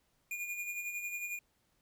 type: tone with tremolo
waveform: square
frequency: 2429 Hz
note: D#7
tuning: 42 cents flat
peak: -36 dBFS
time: 0.31-1.39 s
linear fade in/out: 2 ms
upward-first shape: sine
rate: 11 Hz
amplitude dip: 50%
effects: pink hiss -75 dBFS RMS until 1.81 s